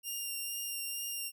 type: tone with vibrato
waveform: 5% pulse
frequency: 2794 Hz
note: F7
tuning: in tune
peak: -28 dBFS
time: 0.03-1.32 s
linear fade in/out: 50 ms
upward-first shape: triangle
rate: 2.2 Hz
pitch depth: 17 cents each way
effects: none